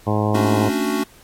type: harmonic tone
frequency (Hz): 105.5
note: G#2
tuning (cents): +28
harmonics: 1 / 2 / 3 / 4 / 5 / 6 / 7 / 8 / 9 / 10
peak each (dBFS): -20 / -23 / -25 / -26 / -27 / -28 / -28 / -29 / -30 / -30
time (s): 0.06-0.7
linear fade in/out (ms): 20
type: chord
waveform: square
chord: D major seventh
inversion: second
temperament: equal with one note detuned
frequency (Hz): 222.3 / 277.2 / 293.7 / 370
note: A3 / C#4 / D4 / F#4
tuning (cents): +18 / 0 / 0 / 0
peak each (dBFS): -25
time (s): 0.34-1.04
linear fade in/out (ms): 10
effects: pink hiss -48 dBFS RMS until 1.23 s + MP3 64 kbps